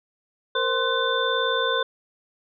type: tone cluster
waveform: sine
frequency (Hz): 464.3 / 523 / 1044 / 1506 / 3549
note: A#4 / C5 / C6 / F#6 / A7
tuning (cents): -7 / -1 / -4 / +30 / +14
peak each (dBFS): -27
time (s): 0.55-1.83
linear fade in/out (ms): 5
effects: none